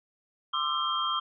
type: tone cluster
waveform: sine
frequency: 1043 / 1189 / 1336 / 3198 Hz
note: C6 / D6 / E6 / G7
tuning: -6 / +21 / +23 / +34 cents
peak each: -34 / -31 / -32 / -31 dBFS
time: 0.53-1.2 s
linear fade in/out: 10 ms
effects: none